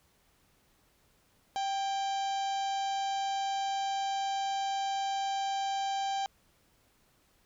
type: harmonic tone with a mistuned harmonic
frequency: 784 Hz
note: G5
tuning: in tune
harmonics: 1 / 2 / 3 / 4 / 5 / 6 / 7 / 8 / 9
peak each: -30 / -47 / -49 / -43 / -47 / -51 / -53 / -51 / -53 dBFS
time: 1.56-6.26 s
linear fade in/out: 0 ms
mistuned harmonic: 2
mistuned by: +47 cents
effects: pink hiss -68 dBFS RMS until 7.45 s